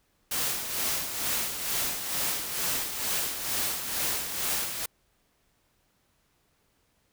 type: noise with tremolo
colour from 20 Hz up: white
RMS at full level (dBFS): -28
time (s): 0.31-4.86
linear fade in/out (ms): 5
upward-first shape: sine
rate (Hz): 2.2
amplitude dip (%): 55
effects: pink hiss -70 dBFS RMS until 7.12 s